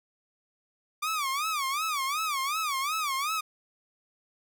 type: tone with vibrato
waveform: sawtooth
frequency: 1174.7 Hz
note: D6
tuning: in tune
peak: -24 dBFS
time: 1.02-3.41 s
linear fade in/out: 10 ms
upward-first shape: sine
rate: 2.7 Hz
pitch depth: 180 cents each way
effects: none